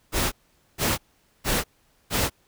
pink noise bursts, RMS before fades -23 dBFS, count 4, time 0.12-2.3 s, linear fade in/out 50 ms, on 200 ms, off 460 ms, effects pink hiss -64 dBFS RMS until 2.47 s

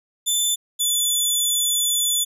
15% pulse tone pair in turn, 3520 / 3474 Hz, A7 / A7, 0 / -23 cents, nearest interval unison, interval 23 cents, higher first, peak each -11 / -11 dBFS, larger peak neither, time 0.26-0.56 / 0.79-2.25 s, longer second, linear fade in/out 20 ms, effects resampled to 32000 Hz

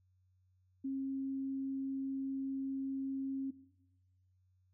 sine tone, 269.5 Hz, C#4, 49 cents flat, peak -35 dBFS, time 0.84-3.51 s, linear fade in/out 10 ms, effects noise-tail reverb RT60 0.9 s tail -18 dB re dry + added 92 Hz sine -69 dBFS peak until 4.73 s

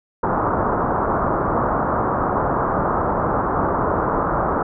white low-pass noise, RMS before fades -20 dBFS, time 0.23-4.63 s, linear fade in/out 5 ms, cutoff 1300 Hz, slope 48 dB/octave, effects none

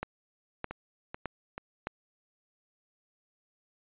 two click trains, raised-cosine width 0.5 ms, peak -23 / -18 dBFS, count 3 / 4, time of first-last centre 0.71-1.58 / 0.03-1.87 s, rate 2.3 / 1.63 Hz, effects resampled to 8000 Hz

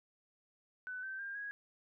sine tone with pitch steps, 1500 / 1549.3 / 1600.2 / 1652.9 Hz, F#6 / G6 / G6 / G#6, +23 / -21 / +35 / -9 cents, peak -40 dBFS, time 0.87-1.51 s, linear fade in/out 0 ms, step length 160 ms, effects none

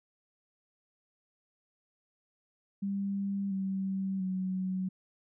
sine tone with pitch steps, 198.1 / 192.35 / 186.77 Hz, G3 / G3 / F#3, +18 / -33 / +17 cents, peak -30 dBFS, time 2.82-4.89 s, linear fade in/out 10 ms, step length 690 ms, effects none

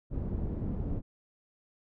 pink low-pass noise, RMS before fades -33 dBFS, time 0.1-1.02 s, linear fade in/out 50 ms, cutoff 290 Hz, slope 12 dB/octave, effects none

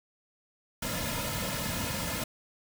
pink noise with comb filter, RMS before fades -33 dBFS, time 0.82-2.24 s, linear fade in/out 5 ms, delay 2.6 ms, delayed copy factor -0.85, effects none

